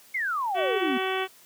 sine exponential sweep, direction down, 2217 to 233.1 Hz, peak -25 dBFS, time 0.14-0.98 s, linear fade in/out 10 ms
harmonic tone, 378.6 Hz, F#4, 40 cents sharp, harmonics 1 / 2 / 3 / 4 / 5 / 6 / 7 / 8 / 9, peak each -29 / -32 / -34 / -35 / -36 / -37 / -37 / -38 / -39 dBFS, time 0.54-1.28 s, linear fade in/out 50 ms
effects white hiss -54 dBFS RMS until 1.45 s + high-pass 100 Hz 12 dB/octave

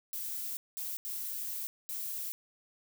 violet noise bursts at uneven times, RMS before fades -38 dBFS, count 4, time 0.13-0.57 / 0.77-0.97 / 1.05-1.67 / 1.89-2.32 s, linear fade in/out 0 ms, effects none

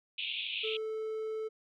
pink band-pass noise, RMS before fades -37 dBFS, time 0.18-0.77 s, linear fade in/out 5 ms, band 2400 to 3700 Hz, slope 96 dB/octave
triangle tone, 437.9 Hz, A4, 8 cents flat, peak -32 dBFS, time 0.63-1.49 s, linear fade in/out 20 ms
effects none

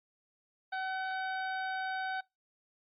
harmonic tone with a mistuned harmonic, 757 Hz, F#5, 39 cents sharp, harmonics 1 / 2 / 3 / 4 / 5 / 6, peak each -36 / -37 / -50 / -54 / -49 / -56 dBFS, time 0.72-2.21 s, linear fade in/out 10 ms, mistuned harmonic 5, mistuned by -26 cents, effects noise-tail reverb RT60 0.2 s tail -23 dB re dry + Opus 48 kbps

